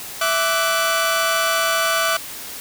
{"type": "tone cluster", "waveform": "sawtooth", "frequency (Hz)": [659, 1167, 1493], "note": ["E5", "D6", "F#6"], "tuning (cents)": [-1, -11, 15], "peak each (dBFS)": -18, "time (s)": [0.21, 2.17], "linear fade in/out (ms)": 5, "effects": ["white hiss -33 dBFS RMS until 2.6 s"]}